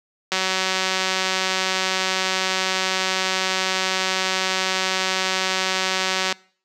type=click train; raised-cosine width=0.2 ms; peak=-4 dBFS; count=1130; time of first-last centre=0.32-6.325 s; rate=188 Hz; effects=noise-tail reverb RT60 0.5 s tail -24 dB re dry + high-pass 200 Hz 12 dB/octave